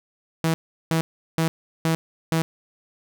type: tone bursts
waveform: sawtooth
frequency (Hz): 162.5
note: E3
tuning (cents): -24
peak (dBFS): -15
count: 5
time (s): 0.44-2.42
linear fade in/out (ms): 0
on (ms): 100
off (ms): 370
effects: none